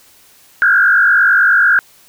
sine tone with frequency modulation, 1520 Hz, F#6, 46 cents sharp, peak -7 dBFS, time 0.62-1.79 s, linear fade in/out 0 ms, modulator 49.1 Hz, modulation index 2.5, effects white hiss -47 dBFS RMS until 2.08 s

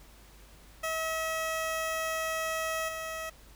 15% pulse tone with level steps, 643 Hz, E5, 43 cents flat, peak -24 / -29 dBFS, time 0.83-3.3 s, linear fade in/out 10 ms, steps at 2.88 s, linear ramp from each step 10 ms, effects added 50 Hz sine -54 dBFS peak until 3.55 s + pink hiss -57 dBFS RMS until 3.55 s

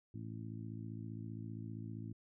harmonic tone, 55.2 Hz, A1, 6 cents sharp, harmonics 2 / 3 / 4 / 5 / 6, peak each -45 / -51 / -50 / -52 / -55 dBFS, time 0.14-2.13 s, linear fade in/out 5 ms, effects none

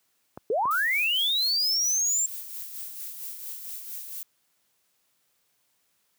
clicks, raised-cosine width 1 ms, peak -24 dBFS, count 2, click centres 0.375 / 0.655 s
sine linear sweep, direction up, 392 to 7459 Hz, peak -22 dBFS, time 0.5-2.26 s, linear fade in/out 2 ms
violet noise with tremolo, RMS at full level -36 dBFS, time 0.71-4.23 s, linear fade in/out 0 ms, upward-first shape sine, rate 4.4 Hz, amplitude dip 45%
effects white hiss -71 dBFS RMS until 6.18 s + high-pass 80 Hz 12 dB/octave

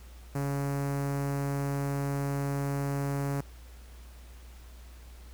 sawtooth tone with notch filter, 140 Hz, C#3, 18 cents sharp, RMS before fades -31 dBFS, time 0.35-3.41 s, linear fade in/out 5 ms, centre 3400 Hz, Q 0.64, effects added 60 Hz sine -46 dBFS peak until 5.33 s + pink hiss -57 dBFS RMS until 5.33 s

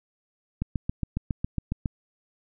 click train, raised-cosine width 5 ms, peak -14 dBFS, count 10, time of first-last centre 0.62-1.858 s, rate 7.27 Hz, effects none

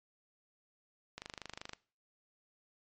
click train, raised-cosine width 0.2 ms, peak -25 dBFS, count 15, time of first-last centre 1.18-1.733 s, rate 25.3 Hz, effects noise-tail reverb RT60 0.4 s tail -21 dB re dry + MP3 48 kbps

